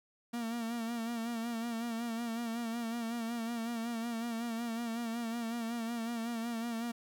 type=tone with vibrato; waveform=45% pulse; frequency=231.7 Hz; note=A#3; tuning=10 cents flat; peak=-35 dBFS; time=0.33-6.92 s; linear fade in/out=10 ms; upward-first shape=sine; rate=5.4 Hz; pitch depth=53 cents each way; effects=11-bit